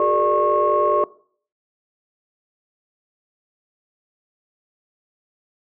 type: tone cluster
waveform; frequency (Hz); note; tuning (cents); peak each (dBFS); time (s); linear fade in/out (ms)
sine; 368.7 / 418.8 / 463.3 / 594 / 1092; F#4 / G#4 / A#4 / D5 / C#6; -6 / +15 / -11 / +20 / -26; -24 / -21 / -27 / -19 / -19; 0-1.04; 2
effects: noise-tail reverb RT60 0.5 s tail -20 dB re dry + tanh soft clip ceiling -6 dBFS